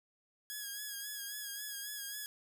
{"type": "tone with vibrato", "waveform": "5% pulse", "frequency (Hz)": 1661.2, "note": "G#6", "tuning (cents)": 0, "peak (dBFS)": -30, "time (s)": [0.5, 2.26], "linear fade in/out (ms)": 0, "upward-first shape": "sine", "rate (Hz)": 3.7, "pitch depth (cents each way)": 45, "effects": []}